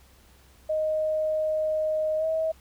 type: tone with pitch glide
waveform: sine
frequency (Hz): 622.3 to 640.2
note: D#5 to D#5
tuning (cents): 0 to +49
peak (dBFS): -23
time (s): 0.69-2.52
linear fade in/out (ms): 10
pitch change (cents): +49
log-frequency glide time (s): 2.18-2.25
effects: added 65 Hz sine -55 dBFS peak until 2.6 s + pink hiss -58 dBFS RMS until 2.6 s